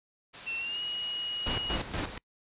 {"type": "noise", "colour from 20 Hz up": "white", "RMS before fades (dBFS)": -42, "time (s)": [0.33, 1.59], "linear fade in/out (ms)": 20}
{"type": "tone with pitch glide", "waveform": "sine", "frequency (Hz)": [2700, 2894], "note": ["E7", "F#7"], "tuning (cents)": [41, -39], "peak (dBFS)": -32, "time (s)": [0.46, 1.77], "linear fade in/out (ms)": 20, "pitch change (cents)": 120, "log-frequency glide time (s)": [0.58, 0.8]}
{"type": "noise with tremolo", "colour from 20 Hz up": "pink", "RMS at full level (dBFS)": -32, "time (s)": [1.46, 2.18], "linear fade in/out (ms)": 5, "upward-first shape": "square", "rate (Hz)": 4.2, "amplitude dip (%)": 65}
{"effects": ["noise-tail reverb RT60 0.1 s tail -26 dB re dry", "resampled to 8000 Hz"]}